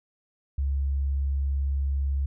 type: tone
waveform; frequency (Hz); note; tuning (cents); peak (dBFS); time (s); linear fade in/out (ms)
sine; 69; C#2; -7; -23; 0.58-2.26; 5
effects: none